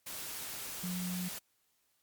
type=tone in noise; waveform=sine; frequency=179.9 Hz; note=F#3; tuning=48 cents flat; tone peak=-35 dBFS; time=0.83-1.29 s; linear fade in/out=10 ms; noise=white; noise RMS=-42 dBFS; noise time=0.06-1.39 s; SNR=+4 dB; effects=white hiss -75 dBFS RMS until 2.02 s + MP3 96 kbps